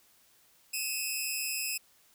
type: tone pair together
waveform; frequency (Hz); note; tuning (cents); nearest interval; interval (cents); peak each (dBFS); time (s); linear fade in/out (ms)
10% pulse; 2530 / 2671; D#7 / E7; +28 / +22; minor second; 94; -25 / -27; 0.73-1.78; 10
effects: white hiss -64 dBFS RMS until 2.14 s